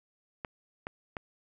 clicks, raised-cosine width 0.5 ms, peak -21 dBFS, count 3, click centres 0.448 / 0.869 / 1.168 s, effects none

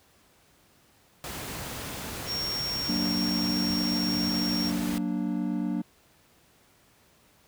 pink noise, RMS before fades -36 dBFS, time 1.24-4.98 s, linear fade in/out 0 ms
triangle tone, 5540 Hz, F8, 15 cents flat, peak -28 dBFS, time 2.26-4.72 s, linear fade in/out 50 ms
triangle chord, Gb augmented, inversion none, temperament equal, 185 / 233.1 / 293.7 Hz, Gb3 / Bb3 / D4, 0 / 0 / 0 cents, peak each -29 dBFS, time 2.88-5.82 s, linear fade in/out 10 ms
effects pink hiss -61 dBFS RMS until 7.47 s + high-pass 60 Hz 12 dB/octave

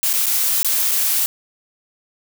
blue noise with dropouts, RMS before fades -18 dBFS, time 0.03-1.26 s, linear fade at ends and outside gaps 0 ms, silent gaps 0.13-0.136 / 0.259-0.266 / 0.63-0.646 / 0.912-0.916 s, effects none

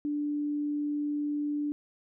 sine tone, 293.7 Hz, D4, in tune, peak -28 dBFS, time 0.05-1.72 s, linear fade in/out 0 ms, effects none

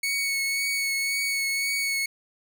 sawtooth tone with vibrato, 2217 Hz, C#7, in tune, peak -21 dBFS, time 0.03-2.06 s, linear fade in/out 5 ms, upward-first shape triangle, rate 1.9 Hz, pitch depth 22 cents each way, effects none

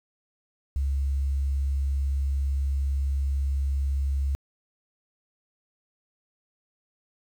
sine tone, 68.9 Hz, C#2, 10 cents flat, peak -22 dBFS, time 0.76-4.35 s, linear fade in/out 0 ms, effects tanh soft clip ceiling -18 dBFS + 9-bit

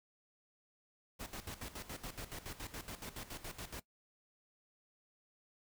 pink noise with tremolo, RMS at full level -45 dBFS, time 1.19-3.81 s, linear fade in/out 20 ms, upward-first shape square, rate 7.1 Hz, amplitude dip 75%, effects noise-tail reverb RT60 0.1 s tail -20 dB re dry

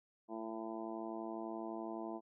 harmonic tone, 111.8 Hz, A2, 28 cents sharp, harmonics 2 / 3 / 4 / 5 / 6 / 7 / 8 / 9, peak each -48 / -44 / -53 / -57 / -47 / -53 / -52 / -53 dBFS, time 0.28-2.21 s, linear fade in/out 50 ms, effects none

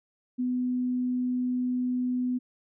sine tone, 250 Hz, B3, 21 cents sharp, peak -25 dBFS, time 0.38-2.39 s, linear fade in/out 20 ms, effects none

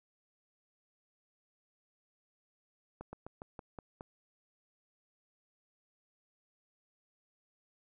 slowing click train, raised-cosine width 1 ms, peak -30 dBFS, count 7, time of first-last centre 3.01-4.009 s, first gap 120 ms, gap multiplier 1.13, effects none

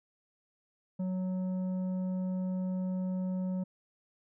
triangle tone with tanh clipping, 185 Hz, F#3, in tune, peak -32 dBFS, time 0.99-3.64 s, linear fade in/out 10 ms, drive 12 dB, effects none

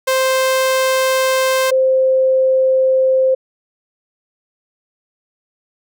sawtooth / sine tone pair in turn, 523.3 / 523.3 Hz, C5 / C5, 0 / 0 cents, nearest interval unison, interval 0 cents, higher neither, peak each -9 / -10 dBFS, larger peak first, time 0.07-1.71 / 1.71-3.35 s, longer neither, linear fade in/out 10 ms, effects none

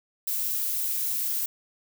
violet noise, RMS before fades -28 dBFS, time 0.27-1.46 s, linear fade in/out 5 ms, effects none

